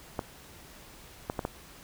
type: clicks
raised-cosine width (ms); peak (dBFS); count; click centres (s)
1; -16; 4; 0.192 / 1.299 / 1.392 / 1.451
effects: pink hiss -51 dBFS RMS until 1.83 s